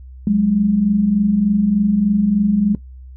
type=tone pair together; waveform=sine; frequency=184.36 / 207.7 Hz; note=F#3 / G#3; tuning=-6 / 0 cents; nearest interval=major second; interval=206 cents; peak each=-19 / -13 dBFS; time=0.27-2.75 s; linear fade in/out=2 ms; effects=noise-tail reverb RT60 0.1 s tail -18 dB re dry + added 64 Hz sine -34 dBFS peak until 3.16 s